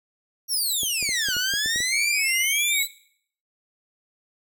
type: exponential two-way sweep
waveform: 15% pulse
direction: down then up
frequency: 5790 to 1429 to 4031 Hz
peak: -16 dBFS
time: 0.48-2.88 s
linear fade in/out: 50 ms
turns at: 1.35 s
type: clicks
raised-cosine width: 2 ms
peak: -24 dBFS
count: 9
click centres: 0.833 / 1.027 / 1.091 / 1.287 / 1.367 / 1.538 / 1.66 / 1.76 / 1.804 s
type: tone with vibrato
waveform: sine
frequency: 2217 Hz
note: C#7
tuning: in tune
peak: -23 dBFS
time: 1.92-2.83 s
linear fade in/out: 5 ms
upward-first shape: sine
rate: 1.7 Hz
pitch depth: 120 cents each way
effects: noise-tail reverb RT60 0.6 s tail -18 dB re dry